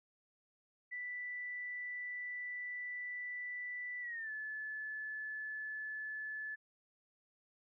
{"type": "tone with pitch glide", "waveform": "sine", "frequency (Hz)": [1975.5, 1729.7], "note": ["B6", "A6"], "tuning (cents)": [0, -30], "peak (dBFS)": -40, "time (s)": [0.91, 6.56], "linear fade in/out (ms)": 20, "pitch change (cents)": -230, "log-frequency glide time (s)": [4.01, 4.31], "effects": []}